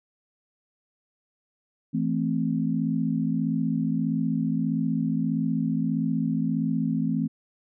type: chord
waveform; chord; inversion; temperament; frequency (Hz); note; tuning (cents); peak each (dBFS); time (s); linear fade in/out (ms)
sine; A minor; second; equal; 164.81 / 220 / 261.6; E3 / A3 / C4; 0 / 0 / 0; -27; 1.93-7.28; 20
effects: none